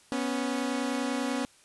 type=tone pair together; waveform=sawtooth; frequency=246.2 / 276.3 Hz; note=B3 / C#4; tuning=-5 / -6 cents; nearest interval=major second; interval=199 cents; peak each=-27 dBFS; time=0.12-1.45 s; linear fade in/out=0 ms; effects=white hiss -59 dBFS RMS until 1.64 s + resampled to 24000 Hz